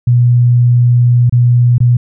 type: tone with dropouts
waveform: sine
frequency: 121.6 Hz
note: B2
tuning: 26 cents flat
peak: -5 dBFS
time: 0.07-1.97 s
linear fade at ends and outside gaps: 5 ms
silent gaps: 1.296-1.324 / 1.782-1.803 s
effects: none